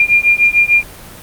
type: beating tone pair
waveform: sine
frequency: 2400 / 2406.7 Hz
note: D7 / D7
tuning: +37 / +42 cents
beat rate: 6.7 Hz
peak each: -11 dBFS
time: 0-0.83 s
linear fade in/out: 2 ms
effects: pink hiss -34 dBFS RMS until 1.22 s + Opus 32 kbps